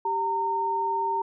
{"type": "tone pair together", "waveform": "sine", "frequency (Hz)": [392, 917.4], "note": ["G4", "A#5"], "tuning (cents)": [0, -28], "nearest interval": "octave + minor third", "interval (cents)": 1472, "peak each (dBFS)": [-32, -24], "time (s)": [0.05, 1.22], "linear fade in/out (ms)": 5, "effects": []}